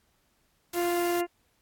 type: harmonic tone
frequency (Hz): 348.4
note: F4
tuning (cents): -4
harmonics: 1 / 2 / 3 / 4 / 5 / 6 / 7 / 8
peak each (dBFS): -26 / -31 / -39 / -42 / -43 / -42 / -52 / -44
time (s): 0.73-1.27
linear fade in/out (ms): 50
type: noise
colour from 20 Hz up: white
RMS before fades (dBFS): -39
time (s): 0.73-1.21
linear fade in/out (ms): 5
effects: pink hiss -70 dBFS RMS until 1.61 s + AAC 64 kbps